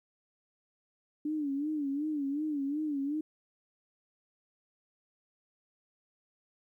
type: tone with vibrato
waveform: sine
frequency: 291.7 Hz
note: D4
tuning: 12 cents flat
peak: -30 dBFS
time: 1.25-3.21 s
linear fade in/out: 5 ms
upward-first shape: sine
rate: 2.7 Hz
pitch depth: 110 cents each way
effects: 12-bit